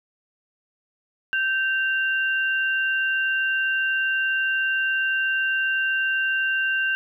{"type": "tone pair together", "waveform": "sine", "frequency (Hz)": [1556.9, 2774], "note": ["G6", "F7"], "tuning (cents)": [-12, -12], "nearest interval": "minor seventh", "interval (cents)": 1000, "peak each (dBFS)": [-21, -27], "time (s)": [1.33, 6.95], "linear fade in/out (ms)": 0, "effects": []}